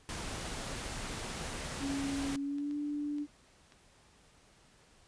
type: noise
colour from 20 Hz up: pink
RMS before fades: -40 dBFS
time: 0.09-2.36 s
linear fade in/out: 0 ms
type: tone with pitch glide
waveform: sine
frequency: 277.2 to 293 Hz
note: C#4 to D4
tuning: 0 to -4 cents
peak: -33 dBFS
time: 1.79-3.27 s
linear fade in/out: 50 ms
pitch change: +96 cents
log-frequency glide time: 2.33-2.76 s
type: clicks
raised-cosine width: 0.2 ms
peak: -38 dBFS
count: 5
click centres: 2.235 / 2.584 / 2.711 / 3.184 / 3.722 s
effects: pink hiss -63 dBFS RMS until 5.07 s + resampled to 22050 Hz